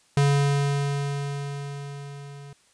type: tone with level ramp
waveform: square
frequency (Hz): 141.6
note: C#3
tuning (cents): +37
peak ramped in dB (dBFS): -17 to -41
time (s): 0.17-2.53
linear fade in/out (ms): 2
effects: white hiss -61 dBFS RMS until 2.73 s + resampled to 22050 Hz